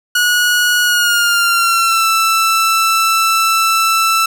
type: tone with pitch glide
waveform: sawtooth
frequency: 1456 to 1327.5 Hz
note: F#6 to E6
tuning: -28 to +12 cents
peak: -7 dBFS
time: 0.15-4.26 s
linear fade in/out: 5 ms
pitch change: -160 cents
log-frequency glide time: 0.84-2.08 s
effects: none